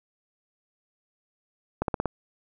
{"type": "accelerating click train", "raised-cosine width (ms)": 1, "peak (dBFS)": -11, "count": 5, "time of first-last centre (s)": [1.82, 2.057], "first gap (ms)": 62, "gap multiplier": 0.97, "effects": []}